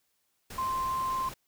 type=tone in noise; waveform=sine; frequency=1046.5 Hz; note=C6; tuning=in tune; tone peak=-28 dBFS; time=0.58-1.29 s; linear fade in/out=5 ms; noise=pink; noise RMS=-43 dBFS; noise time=0.5-1.34 s; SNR=+12 dB; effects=white hiss -75 dBFS RMS until 1.47 s